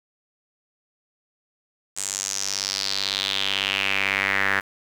sawtooth tone with band-pass filter sweep, 98 Hz, G2, in tune, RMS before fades -25 dBFS, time 1.96-4.61 s, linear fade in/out 20 ms, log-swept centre 7800 to 1700 Hz, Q 4, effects 7-bit

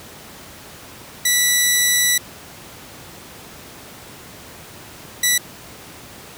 10% pulse tone bursts at uneven times, 1963 Hz, B6, 11 cents flat, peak -5 dBFS, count 2, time 1.25-2.18 / 5.23-5.38 s, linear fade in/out 5 ms, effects pink hiss -39 dBFS RMS until 6.37 s + high-pass 80 Hz 12 dB/octave

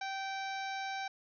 harmonic tone with a mistuned harmonic, 777 Hz, G5, 16 cents flat, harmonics 1 / 2 / 3 / 4 / 5 / 6 / 7 / 8, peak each -38 / -43 / -45 / -55 / -48 / -56 / -51 / -57 dBFS, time 0.01-1.08 s, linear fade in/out 5 ms, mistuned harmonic 7, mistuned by +26 cents, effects none

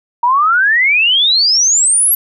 sine exponential sweep, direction up, 932.3 to 11820 Hz, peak -8 dBFS, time 0.23-2.15 s, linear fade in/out 5 ms, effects none

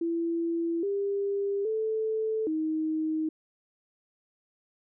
sine tone with pitch steps, 335.1 / 399.8 / 438.8 / 314.3 Hz, E4 / G4 / A4 / D#4, +29 / +34 / -5 / +18 cents, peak -26 dBFS, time 0.01-3.29 s, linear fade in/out 5 ms, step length 820 ms, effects none

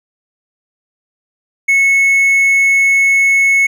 triangle tone, 2197 Hz, C#7, 16 cents flat, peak -6 dBFS, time 1.68-3.67 s, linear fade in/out 10 ms, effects none

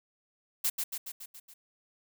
blue noise with echo, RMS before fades -28 dBFS, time 0.64-0.7 s, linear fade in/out 10 ms, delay 140 ms, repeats 6, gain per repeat -4 dB, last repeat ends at 1.54 s, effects none

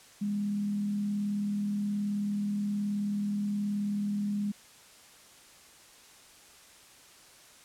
sine tone with frequency modulation, 204.7 Hz, G#3, 25 cents flat, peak -28 dBFS, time 0.21-4.52 s, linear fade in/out 10 ms, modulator 38.8 Hz, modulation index 0.22, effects white hiss -55 dBFS RMS until 7.64 s + low-pass 10000 Hz 12 dB/octave

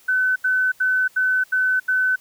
sine tone bursts, 1513 Hz, F#6, 38 cents sharp, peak -16 dBFS, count 6, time 0.08-2.16 s, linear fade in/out 10 ms, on 280 ms, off 80 ms, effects white hiss -53 dBFS RMS until 2.2 s

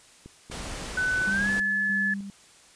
click train, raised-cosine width 3 ms, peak -30 dBFS, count 5, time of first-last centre 0.26-1.219 s, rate 4.17 Hz
pink noise, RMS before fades -36 dBFS, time 0.51-1.6 s, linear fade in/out 5 ms
sine tone with pitch glide, 1500 to 1723 Hz, F#6 to A6, +23 to -37 cents, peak -23 dBFS, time 0.97-2.14 s, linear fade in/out 5 ms, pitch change +240 cents, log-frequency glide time 1.29-1.5 s
sine tone with tremolo, 198.5 Hz, G3, 22 cents sharp, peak -30 dBFS, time 1.27-2.3 s, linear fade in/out 0 ms, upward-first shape square, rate 1.6 Hz, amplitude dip 45%
effects white hiss -54 dBFS RMS until 2.75 s + resampled to 22050 Hz

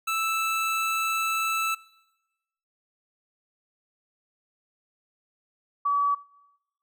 25% pulse / sine tone pair in turn, 1318.5 / 1142.5 Hz, E6 / D6, 0 / -48 cents, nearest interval major second, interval 248 cents, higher first, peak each -21 dBFS, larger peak neither, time 0.07-1.75 / 5.85-6.15 s, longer first, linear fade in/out 10 ms, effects noise-tail reverb RT60 1.0 s tail -22 dB re dry

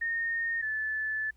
sine tone pair in turn, 1840 / 1741.5 Hz, A#6 / A6, -23 / -18 cents, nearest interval minor second, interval 95 cents, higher first, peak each -28 / -29 dBFS, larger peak first, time 0.01-0.62 / 0.62-1.31 s, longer second, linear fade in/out 10 ms, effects added 60 Hz sine -59 dBFS peak until 1.36 s + pink hiss -72 dBFS RMS until 1.36 s

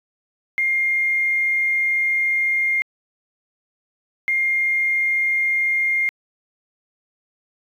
triangle tone bursts at uneven times, 2119 Hz, C7, 21 cents sharp, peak -13 dBFS, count 2, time 0.58-2.82 / 4.28-6.09 s, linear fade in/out 0 ms, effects tanh soft clip ceiling -15 dBFS

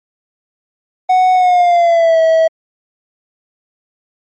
triangle tone with pitch glide, 740 to 647.9 Hz, F#5 to E5, 0 to -30 cents, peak -5 dBFS, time 1.09-2.48 s, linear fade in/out 10 ms, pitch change -230 cents, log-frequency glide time 1.34-2.2 s, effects MP3 32 kbps

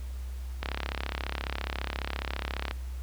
click train, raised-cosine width 0.3 ms, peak -15 dBFS, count 73, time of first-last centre 0.63-2.711 s, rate 34.6 Hz, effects added 63 Hz sine -34 dBFS peak until 3.02 s + pink hiss -54 dBFS RMS until 3.02 s

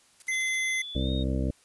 blue noise bursts, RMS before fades -46 dBFS, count 6, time 0.2-0.557 s, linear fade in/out 2 ms, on 22 ms, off 45 ms
square tone, 2056 Hz, C7, 31 cents flat, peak -27 dBFS, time 0.28-0.82 s, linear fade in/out 5 ms
sine tone with pitch glide, 3450 to 3719 Hz, A7 to A#7, -35 to -5 cents, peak -36 dBFS, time 0.31-1.24 s, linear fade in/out 20 ms, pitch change +130 cents, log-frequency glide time 0.95-1.11 s
harmonic tone, 65.4 Hz, C2, in tune, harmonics 1 / 2 / 3 / 4 / 5 / 7 / 8 / 9, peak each -28 / -32 / -34 / -33 / -37 / -40 / -42 / -40 dBFS, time 0.95-1.51 s, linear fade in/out 5 ms
effects white hiss -61 dBFS RMS until 1.64 s + resampled to 24000 Hz

